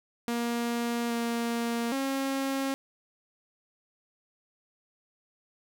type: tone with pitch steps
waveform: sawtooth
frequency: 236.2 / 234 / 270.9 Hz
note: A#3 / A#3 / C#4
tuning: +23 / +7 / -40 cents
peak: -24 dBFS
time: 0.28-2.74 s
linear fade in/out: 0 ms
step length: 820 ms
effects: none